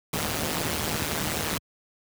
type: noise with amplitude modulation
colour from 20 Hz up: pink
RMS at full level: -24 dBFS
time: 0.13-1.58 s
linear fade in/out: 5 ms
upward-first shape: sine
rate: 155 Hz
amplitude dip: 85%
effects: high-pass 80 Hz 12 dB/octave